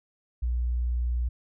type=tone; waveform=sine; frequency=60.3 Hz; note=B1; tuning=41 cents flat; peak=-24 dBFS; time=0.42-1.29 s; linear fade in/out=10 ms; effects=none